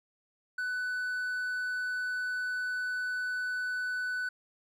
triangle tone, 1495 Hz, F#6, 17 cents sharp, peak -29 dBFS, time 0.58-4.29 s, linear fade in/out 5 ms, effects none

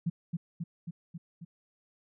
sine tone with echo, 168.9 Hz, E3, 42 cents sharp, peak -26 dBFS, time 0.06-0.1 s, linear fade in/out 10 ms, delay 270 ms, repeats 5, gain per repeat -3 dB, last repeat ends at 1.45 s, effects none

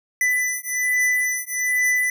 square beating tone pair, 1993 / 1994.2 Hz, B6 / B6, +15 / +16 cents, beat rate 1.2 Hz, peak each -23 dBFS, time 0.21-2.1 s, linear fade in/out 2 ms, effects none

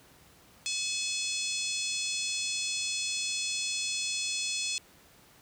harmonic tone, 855 Hz, A5, 50 cents flat, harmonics 3 / 4 / 5 / 6 / 7 / 8 / 9 / 10, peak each -36 / -37 / -38 / -39 / -39 / -40 / -41 / -41 dBFS, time 0.66-4.78 s, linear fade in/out 0 ms, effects pink hiss -58 dBFS RMS until 5.41 s + high-pass 60 Hz 12 dB/octave

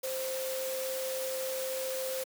sine tone in noise, 523.3 Hz, C5, in tune, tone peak -33 dBFS, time 0.03-2.24 s, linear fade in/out 10 ms, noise white, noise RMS -39 dBFS, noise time 0.03-2.24 s, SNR +3 dB, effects high-pass 300 Hz 12 dB/octave

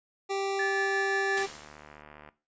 25% pulse tone, 392 Hz, G4, in tune, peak -25 dBFS, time 0.29-1.47 s, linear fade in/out 20 ms
sine tone with tremolo, 1734 Hz, A6, 26 cents flat, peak -27 dBFS, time 0.59-1.43 s, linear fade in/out 5 ms, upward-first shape sine, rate 5.7 Hz, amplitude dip 30%
white noise with exponential decay, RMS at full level -34 dBFS, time 1.37-2.02 s, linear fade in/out 2 ms, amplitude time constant 140 ms
click train, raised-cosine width 0.5 ms, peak -32 dBFS, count 63, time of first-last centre 1.46-2.289 s, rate 74.8 Hz
effects noise-tail reverb RT60 0.3 s tail -17 dB re dry + resampled to 16000 Hz

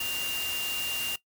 sine tone in noise, 2794 Hz, F7, in tune, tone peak -30 dBFS, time 0-1.16 s, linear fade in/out 5 ms, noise white, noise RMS -35 dBFS, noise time 0-1.16 s, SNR +2 dB, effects noise-tail reverb RT60 0.1 s tail -18 dB re dry

